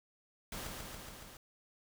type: noise with echo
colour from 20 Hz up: pink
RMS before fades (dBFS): -43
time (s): 0.52-0.67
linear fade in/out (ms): 2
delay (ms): 140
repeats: 5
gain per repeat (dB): -2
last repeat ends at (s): 1.37
effects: none